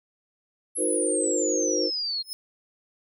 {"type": "exponential sweep", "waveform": "sine", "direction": "down", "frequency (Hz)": [11175, 4186], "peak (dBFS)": -26, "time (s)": [0.75, 2.23], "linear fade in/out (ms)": 20}
{"type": "chord", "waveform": "sine", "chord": "C half-diminished seventh", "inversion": "first", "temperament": "equal with one note detuned", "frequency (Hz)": [311.1, 361.8, 466.2, 523.3], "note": ["Eb4", "Gb4", "Bb4", "C5"], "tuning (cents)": [0, -39, 0, 0], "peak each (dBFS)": -29, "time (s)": [0.77, 1.91], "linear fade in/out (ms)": 50}
{"type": "tone with exponential growth", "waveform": "sawtooth", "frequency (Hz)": 5180, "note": "E8", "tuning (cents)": -31, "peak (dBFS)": -25, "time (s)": [2.2, 2.33], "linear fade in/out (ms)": 0, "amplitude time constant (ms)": 27}
{"effects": []}